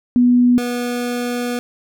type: tone pair in turn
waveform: sine / 25% pulse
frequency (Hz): 245.3 / 243.3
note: B3 / B3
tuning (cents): -12 / -26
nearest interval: unison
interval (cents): 14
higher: first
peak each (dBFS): -9 / -16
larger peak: first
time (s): 0.16-0.58 / 0.58-1.59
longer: second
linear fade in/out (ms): 0
effects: none